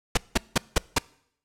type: noise bursts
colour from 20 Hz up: pink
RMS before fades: -19 dBFS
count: 5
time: 0.15-0.985 s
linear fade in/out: 5 ms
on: 23 ms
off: 180 ms
effects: noise-tail reverb RT60 0.7 s tail -24 dB re dry + low-pass 9000 Hz 12 dB/octave